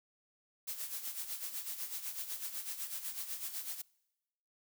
blue noise with tremolo, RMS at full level -39 dBFS, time 0.67-3.82 s, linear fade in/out 10 ms, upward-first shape sine, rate 8 Hz, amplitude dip 65%, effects noise-tail reverb RT60 1.0 s tail -25 dB re dry

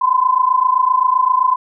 sine tone pair together, 1006 / 1033.7 Hz, B5 / C6, +32 / -21 cents, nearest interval unison, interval 47 cents, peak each -14 dBFS, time 0.01-1.56 s, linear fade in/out 10 ms, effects none

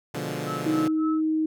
15% pulse chord, B diminished seventh, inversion none, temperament equal, 123.47 / 146.83 / 174.61 / 207.7 Hz, B2 / D3 / F3 / Ab3, 0 / 0 / 0 / 0 cents, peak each -29 / -26 / -28 / -32 dBFS, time 0.14-0.88 s, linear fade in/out 5 ms
sine tone with tremolo, 1300 Hz, E6, 24 cents flat, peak -30 dBFS, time 0.46-1.22 s, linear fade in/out 20 ms, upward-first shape sine, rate 3.6 Hz, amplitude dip 95%
sine tone, 314.2 Hz, D#4, 17 cents sharp, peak -21 dBFS, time 0.66-1.46 s, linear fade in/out 5 ms
effects none

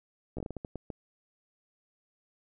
slowing click train, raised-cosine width 2 ms, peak -24 dBFS, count 10, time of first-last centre 0.37-0.902 s, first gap 14 ms, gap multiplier 1.34, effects none

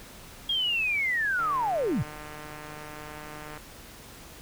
sine linear sweep, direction down, 3279 to 92.5 Hz, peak -24 dBFS, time 0.49-2.03 s, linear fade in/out 5 ms
click train, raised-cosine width 0.5 ms, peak -27 dBFS, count 331, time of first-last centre 1.39-3.575 s, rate 151 Hz
effects pink hiss -47 dBFS RMS until 4.41 s

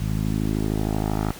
10% pulse tone with low-pass filter sweep, 52.9 Hz, G#1, 33 cents sharp, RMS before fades -24 dBFS, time 0-1.32 s, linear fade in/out 10 ms, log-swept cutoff 140 to 1300 Hz, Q 1.4, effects pink hiss -40 dBFS RMS until 1.39 s

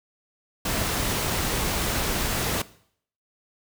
pink noise, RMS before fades -26 dBFS, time 0.65-2.62 s, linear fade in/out 5 ms, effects noise-tail reverb RT60 0.6 s tail -18 dB re dry

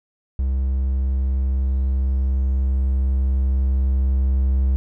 triangle tone with level ramp, 66 Hz, C2, 16 cents sharp, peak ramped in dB -16 to -13 dBFS, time 0.39-4.76 s, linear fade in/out 0 ms, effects none

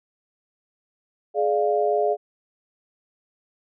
sine tone cluster, 420.4 / 592 / 697 Hz, G#4 / D5 / F5, +21 / +14 / -4 cents, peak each -22 / -24 / -23 dBFS, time 1.34-2.17 s, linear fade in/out 50 ms, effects none

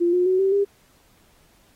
sine tone with pitch steps, 345.9 / 358.9 / 372.4 / 386.5 / 401 Hz, F4 / F4 / F#4 / G4 / G4, -17 / +47 / +11 / -24 / +39 cents, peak -16 dBFS, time 0-0.65 s, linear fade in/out 20 ms, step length 130 ms, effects pink hiss -59 dBFS RMS until 1.75 s + AAC 48 kbps

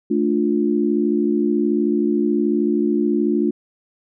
sine chord, D minor, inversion second, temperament just, 220.2 / 293.7 / 352.4 Hz, A3 / D4 / F4, +2 / 0 / +16 cents, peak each -20 dBFS, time 0.1-3.51 s, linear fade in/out 10 ms, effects none

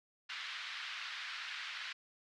pink band-pass noise, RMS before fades -44 dBFS, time 0.29-1.93 s, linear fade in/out 10 ms, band 1400 to 4200 Hz, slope 24 dB/octave, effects none

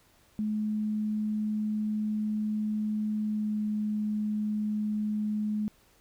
sine tone with pitch glide, 213.2 to 211.7 Hz, G#3 to G#3, +46 to +33 cents, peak -27 dBFS, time 0.39-5.68 s, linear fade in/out 0 ms, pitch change -13 cents, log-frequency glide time 3.2-3.64 s, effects pink hiss -63 dBFS RMS until 6 s

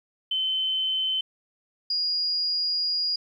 sine tone pair in turn, 3065 / 4865 Hz, G7 / D#8, -40 / -40 cents, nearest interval minor sixth, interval 800 cents, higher second, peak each -23 dBFS, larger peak neither, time 0.31-1.21 / 1.9-3.16 s, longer second, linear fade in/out 5 ms, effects 10-bit

